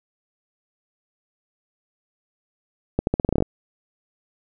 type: accelerating click train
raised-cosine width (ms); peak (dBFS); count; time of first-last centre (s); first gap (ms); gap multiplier
2; -6; 11; 2.99-3.424; 81; 0.85
effects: none